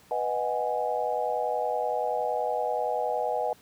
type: chord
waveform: sine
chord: G# minor seventh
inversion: first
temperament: equal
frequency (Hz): 493.9 / 622.3 / 740 / 830.6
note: B4 / D#5 / F#5 / G#5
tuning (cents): 0 / 0 / 0 / 0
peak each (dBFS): -31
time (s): 0.11-3.53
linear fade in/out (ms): 2
effects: pink hiss -57 dBFS RMS until 3.61 s + high-pass 80 Hz 12 dB/octave